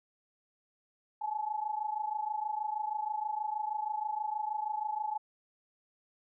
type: tone pair together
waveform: sine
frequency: 845 / 871.3 Hz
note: G#5 / A5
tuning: +30 / -17 cents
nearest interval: minor second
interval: 53 cents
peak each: -34 / -36 dBFS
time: 1.21-5.18 s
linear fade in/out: 10 ms
effects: none